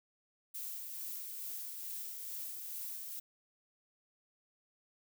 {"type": "noise with tremolo", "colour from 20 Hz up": "violet", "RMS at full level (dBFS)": -42, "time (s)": [0.54, 3.2], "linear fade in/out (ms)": 10, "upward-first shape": "sine", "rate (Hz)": 2.3, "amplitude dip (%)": 30, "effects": []}